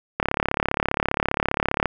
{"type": "click train", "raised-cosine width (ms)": 0.5, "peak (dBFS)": -5, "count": 59, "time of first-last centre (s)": [0.2, 1.857], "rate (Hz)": 35, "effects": []}